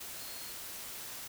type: tone in noise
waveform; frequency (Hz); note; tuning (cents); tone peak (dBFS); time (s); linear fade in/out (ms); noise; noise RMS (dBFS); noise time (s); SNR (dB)
sine; 4279; C8; +38; -51; 0.19-0.52; 10; white; -44; 0-1.28; -10
effects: none